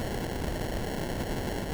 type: noise with sample-and-hold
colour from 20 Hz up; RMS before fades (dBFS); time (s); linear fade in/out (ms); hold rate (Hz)
pink; -32; 0-1.73; 0; 1225
effects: none